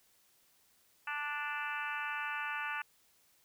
harmonic tone, 293.5 Hz, D4, 1 cent flat, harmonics 3 / 4 / 5 / 6 / 7 / 8 / 9 / 10, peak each -43 / -43 / -40 / -43 / -50 / -47 / -43 / -54 dBFS, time 1.07-2.82 s, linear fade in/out 5 ms, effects white hiss -69 dBFS RMS until 3.44 s

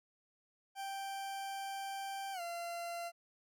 40% pulse tone with pitch glide, 784 to 686.5 Hz, G5 to F5, 0 to -30 cents, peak -39 dBFS, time 0.75-3.12 s, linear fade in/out 50 ms, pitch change -230 cents, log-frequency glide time 2.33-2.41 s, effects none

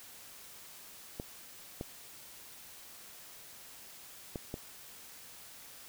clicks, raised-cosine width 2 ms, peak -24 dBFS, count 4, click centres 1.199 / 1.811 / 4.358 / 4.541 s, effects white hiss -52 dBFS RMS until 5.88 s

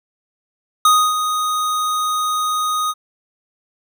square tone with ADSR envelope, 1244.5 Hz, D#6, in tune, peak -9 dBFS, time 0.85-2.94 s, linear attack 3 ms, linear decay 280 ms, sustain -9 dB, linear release 42 ms, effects none

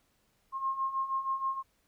sine beating tone pair, 1066 / 1072.3 Hz, C6 / C6, +32 / +42 cents, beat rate 6.3 Hz, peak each -36 / -31 dBFS, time 0.52-1.63 s, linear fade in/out 50 ms, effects pink hiss -72 dBFS RMS until 1.87 s

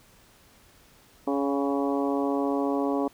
harmonic tone with a mistuned harmonic, 140 Hz, C#3, 18 cents sharp, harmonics 2 / 3 / 4 / 5 / 6 / 7 / 8, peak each -26 / -30 / -32 / -34 / -36 / -37 / -38 dBFS, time 1.27-3.08 s, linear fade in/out 5 ms, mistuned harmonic 6, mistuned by -30 cents, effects pink hiss -57 dBFS RMS until 3.13 s

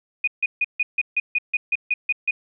sine tone bursts, 2471 Hz, D#7, 13 cents flat, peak -17 dBFS, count 12, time 0.24-2.31 s, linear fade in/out 5 ms, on 35 ms, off 150 ms, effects none

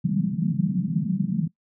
white band-pass noise, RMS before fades -24 dBFS, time 0.04-1.48 s, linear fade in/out 10 ms, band 150 to 200 Hz, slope 48 dB/octave, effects noise-tail reverb RT60 0.1 s tail -19 dB re dry

